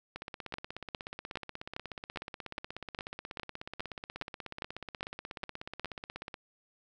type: two click trains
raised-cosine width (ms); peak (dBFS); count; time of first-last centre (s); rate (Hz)
0.3; -19 / -24; 14 / 103; 0.54-5.846 / 0.16-6.342; 2.45 / 16.5
effects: none